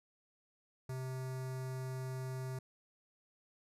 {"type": "tone with notch filter", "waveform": "square", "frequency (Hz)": 130, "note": "C3", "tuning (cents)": -11, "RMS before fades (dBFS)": -41, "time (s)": [0.89, 2.59], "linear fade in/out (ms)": 5, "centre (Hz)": 3100, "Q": 1.2, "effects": ["resampled to 32000 Hz"]}